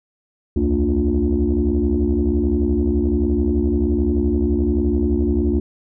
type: tone cluster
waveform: sine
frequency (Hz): 66.2 / 77.8 / 226.4 / 292.9 / 354.2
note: C2 / D#2 / A3 / D4 / F4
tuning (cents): +21 / 0 / +50 / -5 / +24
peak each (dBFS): -21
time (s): 0.56-5.6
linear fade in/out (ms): 5
effects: tanh soft clip ceiling -8 dBFS